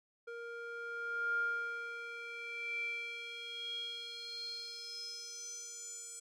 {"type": "tone with band-pass filter sweep", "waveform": "square", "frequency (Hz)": 468.4, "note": "A#4", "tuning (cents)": 8, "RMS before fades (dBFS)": -42, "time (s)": [0.27, 6.2], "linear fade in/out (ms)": 10, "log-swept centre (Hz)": [950, 7800], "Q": 8.8, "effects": []}